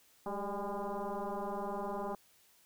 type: tone with frequency modulation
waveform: sine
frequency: 210.6 Hz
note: G#3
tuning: 24 cents sharp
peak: -35 dBFS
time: 0.26-2.15 s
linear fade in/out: 2 ms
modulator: 201 Hz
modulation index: 4.5
effects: white hiss -66 dBFS RMS until 2.65 s